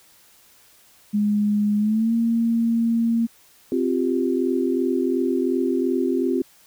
sine tone with pitch glide, 207.7 to 230.5 Hz, G#3 to A#3, 0 to -19 cents, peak -17 dBFS, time 1.13-3.27 s, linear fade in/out 20 ms, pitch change +181 cents, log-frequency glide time 1.78-2.13 s
sine chord, C suspended fourth, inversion none, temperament equal, 261.6 / 349.2 / 392 Hz, C4 / F4 / G4, 0 / 0 / 0 cents, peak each -22 / -23 / -25 dBFS, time 3.72-6.42 s, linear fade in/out 2 ms
effects white hiss -54 dBFS RMS until 6.66 s

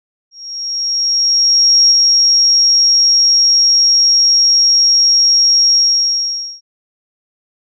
sine tone with ADSR envelope, 5588 Hz, F8, in tune, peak -5 dBFS, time 0.31-6.61 s, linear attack 1600 ms, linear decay 13 ms, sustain -2 dB, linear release 860 ms, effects none

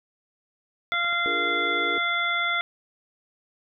harmonic tone, 691 Hz, F5, 19 cents flat, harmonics 1 / 2 / 3 / 5, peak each -34 / -26 / -26 / -30 dBFS, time 0.92-2.61 s, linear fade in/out 0 ms
clicks, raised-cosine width 0.5 ms, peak -27 dBFS, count 3, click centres 0.938 / 1.046 / 1.127 s
triangle chord, Bb dominant seventh, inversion first, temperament equal, 293.7 / 349.2 / 415.3 / 466.2 Hz, D4 / F4 / Ab4 / Bb4, 0 / 0 / 0 / 0 cents, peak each -35 / -33 / -34 / -32 dBFS, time 1.26-1.98 s, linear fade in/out 0 ms
effects none

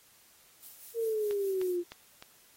violet noise with tremolo, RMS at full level -46 dBFS, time 0.62-1.77 s, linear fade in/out 10 ms, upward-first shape triangle, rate 5 Hz, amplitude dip 60%
sine exponential sweep, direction down, 466.2 to 344.7 Hz, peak -28 dBFS, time 0.94-1.84 s, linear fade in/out 50 ms
click train, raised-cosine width 0.2 ms, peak -27 dBFS, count 4, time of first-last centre 1.31-2.225 s, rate 3.28 Hz
effects white hiss -61 dBFS RMS until 2.56 s + AAC 48 kbps

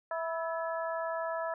harmonic tone with a mistuned harmonic, 328.1 Hz, E4, 8 cents flat, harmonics 2 / 3 / 4 / 5, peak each -34 / -38 / -40 / -42 dBFS, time 0.11-1.54 s, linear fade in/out 2 ms, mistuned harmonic 5, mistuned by +65 cents, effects none

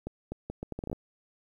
accelerating click train, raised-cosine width 2 ms, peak -22 dBFS, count 11, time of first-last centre 0.07-0.929 s, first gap 250 ms, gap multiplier 0.72, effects 10-bit

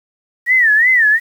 sine tone with vibrato, 1864.7 Hz, A#6, in tune, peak -8 dBFS, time 0.46-1.2 s, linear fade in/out 50 ms, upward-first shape sine, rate 2.8 Hz, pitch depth 170 cents each way, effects 7-bit

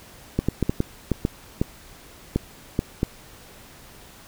clicks, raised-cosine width 3 ms, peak -7 dBFS, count 11, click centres 0.39 / 0.486 / 0.627 / 0.695 / 0.804 / 1.117 / 1.251 / 1.615 / 2.36 / 2.791 / 3.031 s, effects pink hiss -47 dBFS RMS until 4.27 s

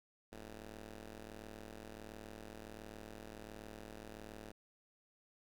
10% pulse ring-modulated tone, 107.3 Hz, A2, 43 cents flat, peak -38 dBFS, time 0.32-4.52 s, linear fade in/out 10 ms, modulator 128 Hz, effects none

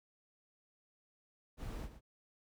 brown noise with echo, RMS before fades -43 dBFS, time 1.57-1.89 s, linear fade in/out 50 ms, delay 120 ms, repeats 1, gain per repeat -11 dB, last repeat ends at 2.01 s, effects none

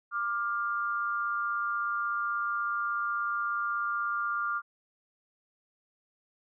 sine tone pair together, 1186 / 1402.4 Hz, D6 / F6, +17 / +7 cents, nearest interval minor third, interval 290 cents, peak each -31 / -31 dBFS, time 0.11-4.62 s, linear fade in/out 50 ms, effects none

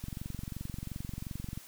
click train, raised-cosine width 5 ms, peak -26 dBFS, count 36, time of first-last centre 0.04-1.575 s, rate 22.8 Hz, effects white hiss -53 dBFS RMS until 1.67 s

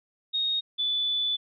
sine tone pair in turn, 3729 / 3479 Hz, A#7 / A7, 0 / -20 cents, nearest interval minor second, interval 120 cents, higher first, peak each -24 / -24 dBFS, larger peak neither, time 0.33-0.61 / 0.78-1.37 s, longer second, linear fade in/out 20 ms, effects none

